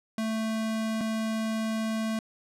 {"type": "tone pair in turn", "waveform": "square", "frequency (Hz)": [221.1, 221.1], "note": ["A3", "A3"], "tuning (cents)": [9, 9], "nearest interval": "unison", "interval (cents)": 0, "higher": "neither", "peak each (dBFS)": -28, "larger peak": "neither", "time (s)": [[0.18, 1.01], [1.01, 2.19]], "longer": "second", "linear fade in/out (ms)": 2, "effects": ["low-pass 11000 Hz 12 dB/octave"]}